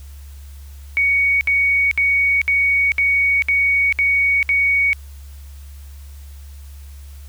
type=tone bursts; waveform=sine; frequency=2237 Hz; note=C#7; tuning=15 cents sharp; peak=-13 dBFS; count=8; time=0.97-4.931 s; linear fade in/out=0 ms; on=440 ms; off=63 ms; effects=added 70 Hz sine -34 dBFS peak until 7.28 s + white hiss -50 dBFS RMS until 7.28 s